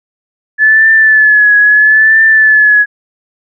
sine tone with vibrato, 1725 Hz, A6, 35 cents flat, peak -3 dBFS, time 0.58-2.86 s, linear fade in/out 50 ms, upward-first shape triangle, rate 0.76 Hz, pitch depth 58 cents each way, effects none

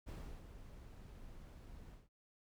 brown noise with ADSR envelope, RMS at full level -45 dBFS, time 0.06-2.09 s, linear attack 28 ms, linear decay 340 ms, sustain -9 dB, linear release 180 ms, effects none

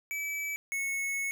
square tone pair in turn, 2300 / 2199 Hz, D7 / C#7, -37 / -14 cents, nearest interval minor second, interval 77 cents, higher first, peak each -33 / -31 dBFS, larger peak second, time 0.11-0.56 / 0.72-1.31 s, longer second, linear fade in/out 0 ms, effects none

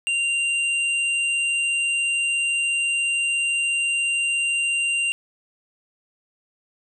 sine tone pair together, 2777 / 8322 Hz, F7 / C9, -10 / -10 cents, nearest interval octave + perfect fifth, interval 1900 cents, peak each -20 / -30 dBFS, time 0.07-5.12 s, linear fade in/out 0 ms, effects none

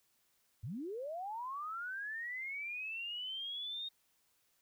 sine linear sweep, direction up, 88.9 to 3729 Hz, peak -39 dBFS, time 0.63-3.89 s, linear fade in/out 10 ms, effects white hiss -75 dBFS RMS until 4.61 s

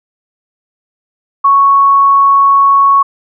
sine tone, 1108.7 Hz, C#6, in tune, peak -4 dBFS, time 1.44-3.03 s, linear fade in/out 10 ms, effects none

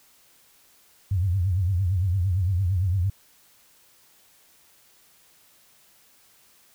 sine tone with vibrato, 92.5 Hz, F#2, in tune, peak -20 dBFS, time 1.11-3.1 s, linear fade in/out 5 ms, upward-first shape triangle, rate 8.8 Hz, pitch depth 180 cents each way, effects white hiss -58 dBFS RMS until 6.74 s

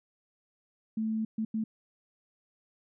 sine tone bursts at uneven times, 220 Hz, A3, in tune, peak -28 dBFS, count 3, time 0.97-1.25 / 1.38-1.45 / 1.54-1.64 s, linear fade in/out 5 ms, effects none

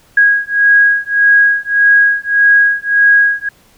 sine beating tone pair, 1646 / 1647.7 Hz, G#6 / G#6, -16 / -14 cents, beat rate 1.7 Hz, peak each -10 dBFS, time 0.17-3.49 s, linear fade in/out 5 ms, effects pink hiss -49 dBFS RMS until 3.77 s

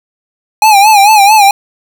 square tone with vibrato, 830.6 Hz, G#5, in tune, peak -3 dBFS, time 0.62-1.51 s, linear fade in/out 2 ms, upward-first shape sine, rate 4.5 Hz, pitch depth 100 cents each way, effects 7-bit

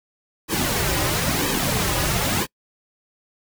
pink noise with flanger, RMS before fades -22 dBFS, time 0.48-2.47 s, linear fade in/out 50 ms, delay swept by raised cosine 1.4 to 4.5 ms, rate 1 Hz, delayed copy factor -0.7, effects noise-tail reverb RT60 0.1 s tail -26 dB re dry

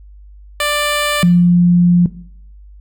10% pulse / sine tone pair in turn, 590 / 175.41 Hz, D5 / F3, +8 / +8 cents, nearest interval octave + major sixth, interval 2100 cents, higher first, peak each -6 dBFS, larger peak neither, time 0.6-1.23 / 1.23-2.06 s, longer second, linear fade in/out 2 ms, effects noise-tail reverb RT60 0.6 s tail -17 dB re dry + added 50 Hz sine -36 dBFS peak until 2.8 s

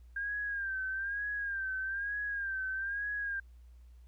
sine tone with vibrato, 1600 Hz, G6, 35 cents sharp, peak -33 dBFS, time 0.16-3.4 s, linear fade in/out 5 ms, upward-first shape sine, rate 1.1 Hz, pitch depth 74 cents each way, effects added 60 Hz sine -52 dBFS peak until 4.07 s + pink hiss -75 dBFS RMS until 4.07 s

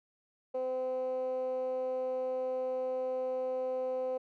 15% pulse tone with band-pass filter, 256.9 Hz, C4, 32 cents flat, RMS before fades -34 dBFS, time 0.54-4.18 s, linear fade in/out 10 ms, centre 550 Hz, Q 7, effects none

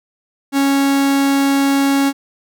45% pulse tone, 276.4 Hz, C#4, 5 cents flat, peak -12 dBFS, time 0.52-2.13 s, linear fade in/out 50 ms, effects none

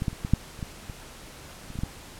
clicks, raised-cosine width 5 ms, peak -16 / -13 / -26 / -17 / -6 / -30 / -19 / -25 / -27 / -25 / -19 / -15 dBFS, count 12, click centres 0.021 / 0.082 / 0.13 / 0.249 / 0.336 / 0.591 / 0.628 / 0.898 / 1.703 / 1.756 / 1.789 / 1.835 s, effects pink hiss -45 dBFS RMS until 2.19 s + low-pass 12000 Hz 12 dB/octave

